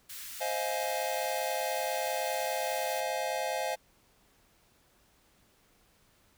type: high-pass noise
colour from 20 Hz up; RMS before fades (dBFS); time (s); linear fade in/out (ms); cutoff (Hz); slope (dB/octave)
white; -43; 0.09-3.01; 10; 1400; 24
type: chord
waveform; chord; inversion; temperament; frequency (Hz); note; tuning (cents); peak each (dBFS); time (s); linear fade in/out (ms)
square; F minor seventh; second; just; 523.8 / 628.6 / 698.5 / 838.1; C5 / Eb5 / F5 / Ab5; +2 / +18 / 0 / +16; -37; 0.4-3.76; 20
effects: pink hiss -66 dBFS RMS until 6.37 s